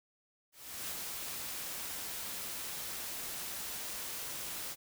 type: noise with ADSR envelope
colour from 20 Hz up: white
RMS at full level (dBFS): -39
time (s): 0.52-4.76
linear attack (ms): 390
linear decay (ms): 15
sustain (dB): -2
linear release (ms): 46
effects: none